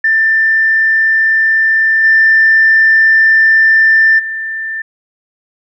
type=tone with level steps; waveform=sine; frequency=1782 Hz; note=A6; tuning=22 cents sharp; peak=-7 / -4 / -17 dBFS; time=0.04-4.82 s; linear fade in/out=5 ms; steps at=2.03 / 4.18 s; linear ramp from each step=20 ms; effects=tanh soft clip ceiling 0 dBFS